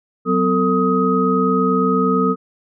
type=tone cluster; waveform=sine; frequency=185.5 / 254.3 / 447.1 / 1258 Hz; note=F#3 / C4 / A4 / D#6; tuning=+5 / -49 / +28 / +19 cents; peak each=-19 dBFS; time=0.25-2.36 s; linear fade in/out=50 ms; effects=none